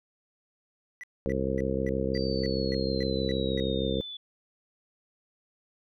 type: tone bursts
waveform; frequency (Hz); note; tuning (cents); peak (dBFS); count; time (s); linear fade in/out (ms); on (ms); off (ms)
triangle; 1967; B6; -7; -37; 10; 1.01-3.6; 0; 25; 260
type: harmonic tone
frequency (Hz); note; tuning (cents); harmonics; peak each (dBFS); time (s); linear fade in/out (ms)
66.4; C2; +26; 1 / 2 / 3 / 4 / 5 / 6 / 7 / 8; -35 / -36 / -33 / -36 / -36 / -36 / -32 / -34; 1.26-4.01; 0
type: exponential sweep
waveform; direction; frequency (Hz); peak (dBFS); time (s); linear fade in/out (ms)
sine; down; 4699 to 3446; -37; 2.14-4.17; 5
effects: none